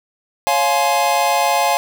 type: chord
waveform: square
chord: Db major seventh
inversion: none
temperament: equal with one note detuned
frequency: 554.4 / 698.5 / 845.6 / 1046.5 Hz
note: Db5 / F5 / Ab5 / C6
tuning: 0 / 0 / +31 / 0 cents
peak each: -23 / -19 / -18 / -24 dBFS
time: 0.47-1.77 s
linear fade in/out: 0 ms
effects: none